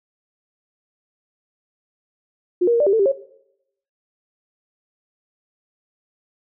sine tone with pitch steps, 357 / 472.2 / 467.8 / 590 / 393.4 / 447.2 / 394.5 / 545 Hz, F4 / A#4 / A#4 / D5 / G4 / A4 / G4 / C#5, +38 / +22 / +6 / +8 / +6 / +28 / +11 / -29 cents, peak -13 dBFS, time 2.61-3.122 s, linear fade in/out 10 ms, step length 64 ms, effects noise-tail reverb RT60 0.8 s tail -19 dB re dry

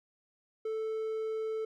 triangle tone, 440 Hz, A4, in tune, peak -30 dBFS, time 0.65-1.65 s, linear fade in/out 5 ms, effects none

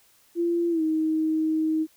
sine tone with pitch glide, 341.9 to 315.3 Hz, F4 to D#4, -37 to +23 cents, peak -21 dBFS, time 0.35-1.87 s, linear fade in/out 50 ms, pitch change -140 cents, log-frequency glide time 0.7-0.82 s, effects white hiss -60 dBFS RMS until 1.96 s

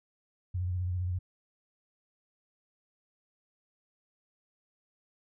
sine tone with vibrato, 90.2 Hz, F#2, 44 cents flat, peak -29 dBFS, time 0.54-1.19 s, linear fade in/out 10 ms, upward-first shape sine, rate 15 Hz, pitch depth 49 cents each way, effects none

